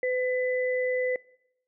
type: tone pair together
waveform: sine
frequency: 505.6 / 2002 Hz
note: B4 / B6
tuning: +41 / +23 cents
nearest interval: 2 octaves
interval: 2382 cents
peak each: -25 / -31 dBFS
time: 0.03-1.16 s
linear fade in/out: 2 ms
effects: noise-tail reverb RT60 0.8 s tail -23 dB re dry